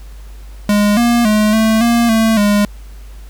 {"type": "tone with pitch steps", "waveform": "square", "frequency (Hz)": [206.4, 237.3, 212.6, 220.7, 235, 223.2, 205.6], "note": ["G#3", "A#3", "G#3", "A3", "A#3", "A3", "G#3"], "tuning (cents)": [-10, 31, 41, 5, 14, 25, -17], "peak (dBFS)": -10, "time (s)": [0.69, 2.65], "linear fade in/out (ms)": 2, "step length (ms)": 280, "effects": ["added 50 Hz sine -30 dBFS peak until 3.29 s", "pink hiss -46 dBFS RMS until 3.29 s"]}